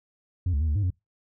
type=tone with pitch steps; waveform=sine; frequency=89.2 / 71 / 79.6 / 74.5 / 102.2 / 91 Hz; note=F2 / C#2 / D#2 / D2 / G#2 / F#2; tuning=+37 / +42 / +40 / +25 / -27 / -28 cents; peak=-19 dBFS; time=0.46-0.904 s; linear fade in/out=5 ms; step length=74 ms; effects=noise-tail reverb RT60 0.2 s tail -26 dB re dry + tanh soft clip ceiling -21 dBFS